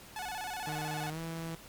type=tone with vibrato; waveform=sawtooth; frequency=797 Hz; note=G5; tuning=28 cents sharp; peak=-33 dBFS; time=0.16-1.1 s; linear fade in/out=2 ms; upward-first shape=square; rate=16 Hz; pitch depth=140 cents each way
type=tone with pitch glide; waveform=sawtooth; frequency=153.4 to 164.41 Hz; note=D#3 to E3; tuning=-24 to -4 cents; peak=-33 dBFS; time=0.67-1.55 s; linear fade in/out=0 ms; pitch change=+120 cents; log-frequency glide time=1.1-1.19 s
effects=pink hiss -52 dBFS RMS until 1.68 s + MP3 96 kbps